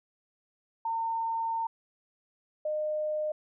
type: tone pair in turn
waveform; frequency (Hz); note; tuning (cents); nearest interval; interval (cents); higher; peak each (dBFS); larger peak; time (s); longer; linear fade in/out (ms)
sine; 909 / 610.7; A#5 / D#5; -44 / -32; perfect fifth; 688; first; -28; neither; 0.85-1.67 / 2.65-3.32; first; 5
effects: none